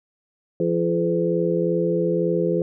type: tone cluster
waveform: sine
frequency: 172.1 / 342.5 / 425.8 / 508 Hz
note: F3 / F4 / G#4 / B4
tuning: -25 / -34 / +43 / +49 cents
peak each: -24 dBFS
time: 0.6-2.62 s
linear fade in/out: 2 ms
effects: none

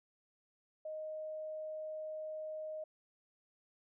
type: tone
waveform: sine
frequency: 622.3 Hz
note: D#5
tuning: in tune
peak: -40 dBFS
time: 0.85-2.84 s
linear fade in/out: 5 ms
effects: none

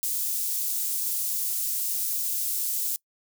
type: high-pass noise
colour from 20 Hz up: white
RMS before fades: -28 dBFS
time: 0.03-2.96 s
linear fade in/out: 0 ms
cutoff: 7600 Hz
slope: 12 dB/octave
effects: noise-tail reverb RT60 0.1 s tail -24 dB re dry

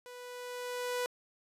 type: tone with level ramp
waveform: sawtooth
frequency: 493.3 Hz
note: B4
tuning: 2 cents flat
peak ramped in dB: -43 to -27 dBFS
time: 0.06-1.06 s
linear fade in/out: 0 ms
effects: resampled to 32000 Hz

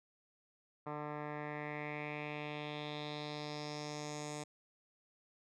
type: tone with low-pass filter sweep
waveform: 10% pulse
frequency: 149.1 Hz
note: D3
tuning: 27 cents sharp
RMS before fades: -43 dBFS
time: 0.86-4.44 s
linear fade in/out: 10 ms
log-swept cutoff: 1300 to 7600 Hz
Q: 3.5
effects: none

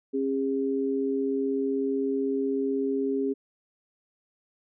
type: tone pair together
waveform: sine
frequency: 270.8 / 406.8 Hz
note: C#4 / G#4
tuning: -40 / -36 cents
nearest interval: perfect fifth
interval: 704 cents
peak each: -27 dBFS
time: 0.13-3.34 s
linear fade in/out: 20 ms
effects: none

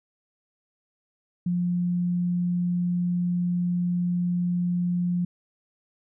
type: tone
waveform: sine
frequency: 176.5 Hz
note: F3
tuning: 19 cents sharp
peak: -22 dBFS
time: 1.46-5.25 s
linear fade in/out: 5 ms
effects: none

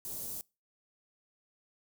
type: band-stop noise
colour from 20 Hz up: white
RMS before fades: -40 dBFS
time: 0.05-0.41 s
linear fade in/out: 0 ms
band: 500 to 7500 Hz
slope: 12 dB/octave
effects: noise-tail reverb RT60 0.3 s tail -25 dB re dry

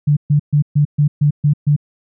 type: tone bursts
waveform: sine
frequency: 146.83 Hz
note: D3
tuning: in tune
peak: -9 dBFS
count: 8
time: 0.07-1.764 s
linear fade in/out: 10 ms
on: 98 ms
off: 130 ms
effects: none

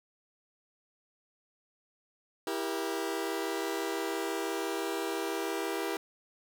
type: chord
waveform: sawtooth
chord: E diminished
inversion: none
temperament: just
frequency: 329.6 / 395.6 / 474.7 Hz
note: E4 / G4 / Bb4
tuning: 0 / +16 / +31 cents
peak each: -32 / -31 / -34 dBFS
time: 2.47-5.97 s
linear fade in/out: 2 ms
effects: none

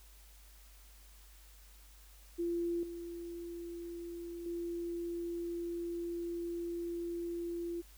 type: tone with level steps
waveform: sine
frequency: 342.7 Hz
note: F4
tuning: 33 cents flat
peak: -32 / -41 / -36 dBFS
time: 2.38-7.82 s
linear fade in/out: 20 ms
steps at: 2.83 / 4.46 s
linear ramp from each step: 2 ms
effects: added 50 Hz sine -56 dBFS peak until 7.97 s + white hiss -62 dBFS RMS until 7.97 s

